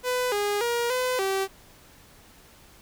sawtooth tone with pitch steps, 499.9 / 410.6 / 474.1 / 506 / 386.7 Hz, B4 / G#4 / A#4 / B4 / G4, +21 / -20 / +29 / +42 / -24 cents, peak -20 dBFS, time 0.03-1.48 s, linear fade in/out 50 ms, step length 290 ms, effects pink hiss -53 dBFS RMS until 2.81 s

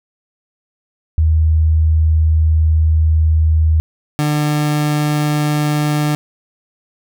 sine / 30% pulse tone pair in turn, 79.1 / 149.32 Hz, D#2 / D3, +29 / +29 cents, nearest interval major seventh, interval 1100 cents, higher second, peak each -9 / -11 dBFS, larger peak first, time 1.18-3.8 / 4.19-6.15 s, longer first, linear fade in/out 0 ms, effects none

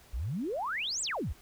sine exponential two-way sweep, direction up then down, 49 to 8372 to 49 Hz, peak -31 dBFS, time 0.13-1.33 s, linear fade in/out 10 ms, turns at 1.02 s, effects pink hiss -58 dBFS RMS until 1.41 s

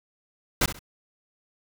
pink noise with echo, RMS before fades -21 dBFS, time 0.61-0.66 s, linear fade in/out 5 ms, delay 66 ms, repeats 2, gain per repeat -12 dB, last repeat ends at 0.792 s, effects none

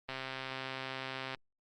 click train, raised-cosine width 0.3 ms, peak -23 dBFS, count 167, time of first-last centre 0.09-1.348 s, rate 132 Hz, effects Opus 24 kbps

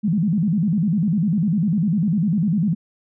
sine tone with vibrato, 185 Hz, F#3, in tune, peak -16 dBFS, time 0.03-2.75 s, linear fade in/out 20 ms, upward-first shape square, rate 10 Hz, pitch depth 220 cents each way, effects none

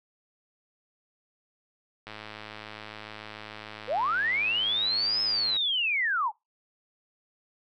click train, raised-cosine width 0.3 ms, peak -24 dBFS, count 375, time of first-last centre 2.07-5.565 s, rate 107 Hz
sine linear two-way sweep, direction up then down, 440.6 to 5210 to 779 Hz, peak -24 dBFS, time 3.87-6.32 s, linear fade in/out 50 ms, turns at 5.22 s
effects noise-tail reverb RT60 0.2 s tail -24 dB re dry

